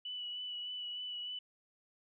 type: tone with vibrato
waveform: sine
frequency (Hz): 2960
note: F#7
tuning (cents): 0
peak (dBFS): -39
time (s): 0.05-1.39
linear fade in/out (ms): 5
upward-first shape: sine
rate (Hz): 3.3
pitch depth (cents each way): 18
effects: none